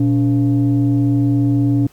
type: tone pair together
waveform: sine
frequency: 119.74 / 284.8 Hz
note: A#2 / C#4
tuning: +47 / +47 cents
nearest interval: octave + minor third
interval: 1500 cents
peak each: -13 dBFS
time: 0-1.87 s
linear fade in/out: 5 ms
effects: tanh soft clip ceiling -8 dBFS + pink hiss -51 dBFS RMS until 1.92 s